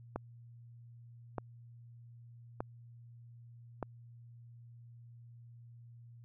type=click train; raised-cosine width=1 ms; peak=-22 dBFS; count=4; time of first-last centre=0.16-3.827 s; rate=0.818 Hz; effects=added 118 Hz sine -52 dBFS peak until 6.24 s